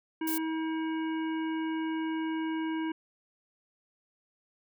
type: harmonic tone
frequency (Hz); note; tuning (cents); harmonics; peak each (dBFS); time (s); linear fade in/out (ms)
320; D#4; +49; 1 / 3 / 5 / 7 / 9; -30 / -40 / -44 / -47 / -49; 0.21-2.92; 5
type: noise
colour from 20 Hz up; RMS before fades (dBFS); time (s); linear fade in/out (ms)
violet; -34; 0.27-0.38; 5
effects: none